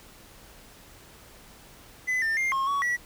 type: tone with pitch steps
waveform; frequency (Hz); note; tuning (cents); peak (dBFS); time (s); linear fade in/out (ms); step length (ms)
triangle; 2013 / 1798 / 2111 / 1076 / 1123 / 1940; B6 / A6 / C7 / C6 / C#6 / B6; +33 / +37 / +15 / +48 / +22 / -31; -22; 2.07-2.97; 20; 150
effects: pink hiss -51 dBFS RMS until 3.05 s

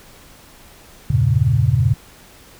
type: chord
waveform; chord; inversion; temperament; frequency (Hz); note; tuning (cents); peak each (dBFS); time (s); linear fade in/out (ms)
sine; E diminished seventh; none; equal; 82.41 / 98 / 116.54 / 138.59; E2 / G2 / Bb2 / Db3; 0 / 0 / 0 / 0; -22 / -20 / -16 / -17; 1.1-1.94; 5
effects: pink hiss -45 dBFS RMS until 2.59 s

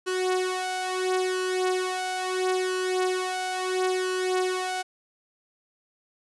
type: tone with flanger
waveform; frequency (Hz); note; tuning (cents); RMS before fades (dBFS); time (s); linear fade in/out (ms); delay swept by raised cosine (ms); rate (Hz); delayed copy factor
sawtooth; 370; F#4; 0; -27; 0.06-4.83; 20; 2 to 4.1; 0.74; +0.7
effects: resampled to 24000 Hz

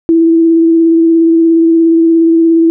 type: tone with vibrato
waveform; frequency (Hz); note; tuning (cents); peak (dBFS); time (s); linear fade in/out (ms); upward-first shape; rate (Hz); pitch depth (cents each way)
sine; 329.6; E4; 0; -4; 0.09-2.7; 0; sine; 17; 17
effects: none

